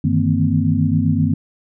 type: tone cluster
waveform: sine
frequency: 97.3 / 153.1 / 160.7 / 228 / 257.2 Hz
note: G2 / D#3 / E3 / A#3 / C4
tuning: -12 / -28 / -44 / -38 / -30 cents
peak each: -20 dBFS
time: 0.04-1.34 s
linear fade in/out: 5 ms
effects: none